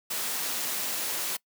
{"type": "noise", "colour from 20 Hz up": "white", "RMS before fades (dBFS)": -31, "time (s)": [0.1, 1.37], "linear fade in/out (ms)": 10, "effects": ["noise-tail reverb RT60 0.1 s tail -23 dB re dry", "high-pass 200 Hz 12 dB/octave"]}